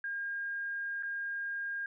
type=tone with dropouts; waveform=sine; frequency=1615 Hz; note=G#6; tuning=49 cents flat; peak=-34 dBFS; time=0.04-1.86 s; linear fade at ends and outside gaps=2 ms; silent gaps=1.026-1.032 s; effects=none